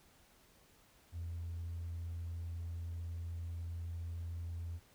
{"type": "tone", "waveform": "triangle", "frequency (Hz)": 84.5, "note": "E2", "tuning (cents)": 43, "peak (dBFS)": -36, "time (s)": [1.12, 4.8], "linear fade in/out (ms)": 50, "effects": ["tanh soft clip ceiling -36 dBFS", "pink hiss -66 dBFS RMS until 4.94 s"]}